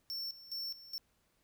square tone with tremolo, 5420 Hz, E8, 47 cents sharp, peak -38 dBFS, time 0.1-0.98 s, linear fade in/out 0 ms, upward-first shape square, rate 2.4 Hz, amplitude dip 80%, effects pink hiss -75 dBFS RMS until 1.43 s

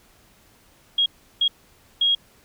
sine tone bursts at uneven times, 3280 Hz, G#7, 22 cents flat, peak -16 dBFS, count 3, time 0.98-1.06 / 1.41-1.48 / 2.01-2.15 s, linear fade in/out 5 ms, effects pink hiss -56 dBFS RMS until 2.44 s

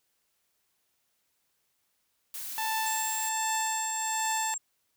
blue noise, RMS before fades -38 dBFS, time 2.34-3.29 s, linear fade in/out 2 ms
sawtooth tone with tremolo, 883 Hz, A5, 6 cents sharp, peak -24 dBFS, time 2.58-4.54 s, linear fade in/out 0 ms, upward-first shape triangle, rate 1.3 Hz, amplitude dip 50%
sine tone, 7530 Hz, A#8, 16 cents sharp, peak -32 dBFS, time 2.86-4.58 s, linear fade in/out 5 ms
effects white hiss -75 dBFS RMS until 4.96 s

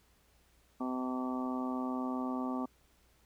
harmonic tone, 127.9 Hz, C3, 39 cents flat, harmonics 2 / 3 / 4 / 5 / 6 / 7 / 8 / 9, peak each -34 / -46 / -48 / -45 / -46 / -45 / -54 / -43 dBFS, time 0.8-2.66 s, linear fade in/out 10 ms, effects added 60 Hz sine -69 dBFS peak until 3.25 s + pink hiss -69 dBFS RMS until 3.25 s

